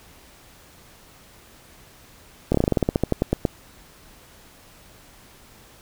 slowing click train, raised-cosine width 2 ms, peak -5 dBFS, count 16, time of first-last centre 2.52-3.452 s, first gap 25 ms, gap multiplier 1.12, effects pink hiss -50 dBFS RMS until 5.81 s

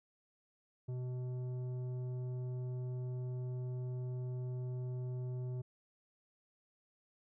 sine tone with tanh clipping, 125.8 Hz, B2, 32 cents sharp, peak -39 dBFS, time 0.88-5.62 s, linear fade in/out 10 ms, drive 10 dB, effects none

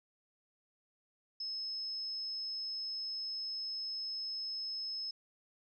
sine tone, 5190 Hz, E8, 28 cents flat, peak -37 dBFS, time 1.4-5.11 s, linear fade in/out 5 ms, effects none

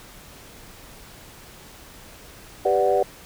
sine chord, G major seventh, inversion none, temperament equal, 392 / 493.9 / 587.3 / 740 Hz, G4 / B4 / D5 / F#5, 0 / 0 / 0 / 0 cents, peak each -22 dBFS, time 2.65-3.03 s, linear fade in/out 5 ms, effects tanh soft clip ceiling -7 dBFS + pink hiss -45 dBFS RMS until 3.25 s

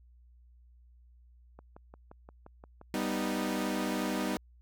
click train, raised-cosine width 1 ms, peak -35 dBFS, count 8, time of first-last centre 1.59-2.814 s, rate 5.72 Hz
sawtooth chord, G augmented, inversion none, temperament equal with one note detuned, 196 / 246.9 / 309.9 Hz, G3 / B3 / D#4, 0 / 0 / -7 cents, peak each -31 / -31 / -31 dBFS, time 2.94-4.37 s, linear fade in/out 0 ms
effects added 60 Hz sine -56 dBFS peak until 4.61 s

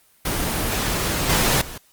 pink noise with level steps, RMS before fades -23 / -18 / -35 dBFS, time 0.25-1.78 s, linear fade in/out 5 ms, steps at 1.29 / 1.61 s, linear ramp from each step 5 ms, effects white hiss -57 dBFS RMS until 1.92 s + Opus 24 kbps

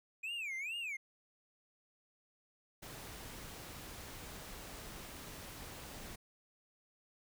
triangle tone with vibrato, 2431 Hz, D#7, 41 cents flat, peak -37 dBFS, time 0.23-0.97 s, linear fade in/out 10 ms, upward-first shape sine, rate 2.3 Hz, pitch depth 270 cents each way
pink noise, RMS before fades -49 dBFS, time 2.82-6.16 s, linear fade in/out 10 ms
effects none

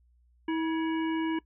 harmonic tone with a mistuned harmonic, 322.4 Hz, E4, 38 cents flat, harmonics 1 / 3 / 5 / 7 / 9, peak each -27 / -37 / -41 / -44 / -46 dBFS, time 0.48-1.39 s, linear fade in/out 5 ms, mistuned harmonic 5, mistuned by +63 cents, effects noise-tail reverb RT60 0.1 s tail -21 dB re dry + added 60 Hz sine -61 dBFS peak until 1.45 s

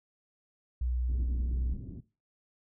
sine tone, 61.4 Hz, B1, 9 cents flat, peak -28 dBFS, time 0.81-1.74 s, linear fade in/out 5 ms
pink low-pass noise, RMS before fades -42 dBFS, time 1.08-2.01 s, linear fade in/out 20 ms, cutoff 290 Hz, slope 24 dB/octave
effects noise-tail reverb RT60 0.3 s tail -18 dB re dry

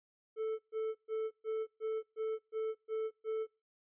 triangle tone bursts, 440 Hz, A4, in tune, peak -31 dBFS, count 9, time 0.36-3.47 s, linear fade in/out 50 ms, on 230 ms, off 130 ms, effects noise-tail reverb RT60 0.3 s tail -24 dB re dry + resampled to 8000 Hz

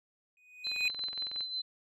triangle tone with exponential growth, 2490 Hz, D#7, 1 cent sharp, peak -24 dBFS, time 0.37-0.88 s, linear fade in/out 1 ms, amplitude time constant 110 ms
sine tone with tremolo, 4054 Hz, B7, 45 cents sharp, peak -32 dBFS, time 0.64-1.62 s, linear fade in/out 10 ms, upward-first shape sine, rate 5.6 Hz, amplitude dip 55%
click train, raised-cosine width 0.3 ms, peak -31 dBFS, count 17, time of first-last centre 0.67-1.407 s, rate 21.7 Hz
effects none

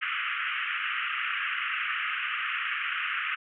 pink band-pass noise, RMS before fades -31 dBFS, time 0.01-3.36 s, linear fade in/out 20 ms, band 1200 to 3000 Hz, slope 96 dB/octave, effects none

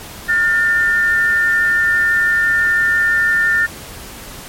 sine tone pair together, 1425 / 1797 Hz, F6 / A6, +34 / +36 cents, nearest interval major third, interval 402 cents, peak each -18 / -12 dBFS, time 0.28-3.67 s, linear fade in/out 20 ms, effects pink hiss -33 dBFS RMS until 4.48 s + MP3 64 kbps

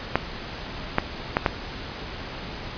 clicks, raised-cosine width 0.5 ms, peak -3 dBFS, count 4, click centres 0.156 / 0.984 / 1.369 / 1.462 s, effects pink hiss -35 dBFS RMS until 2.77 s + resampled to 11025 Hz

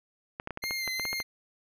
clicks, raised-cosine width 0.5 ms, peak -20 dBFS, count 11, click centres 0.399 / 0.474 / 0.507 / 0.574 / 0.639 / 0.709 / 0.877 / 0.997 / 1.053 / 1.13 / 1.202 s
25% pulse tone with vibrato, 2093 Hz, C7, in tune, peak -27 dBFS, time 0.62-1.23 s, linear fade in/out 20 ms, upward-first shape sine, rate 2.5 Hz, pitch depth 33 cents each way
effects none

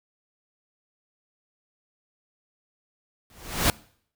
pink noise with exponential growth, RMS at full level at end -17 dBFS, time 3.3-3.7 s, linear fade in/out 1 ms, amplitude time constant 86 ms, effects noise-tail reverb RT60 0.6 s tail -23 dB re dry

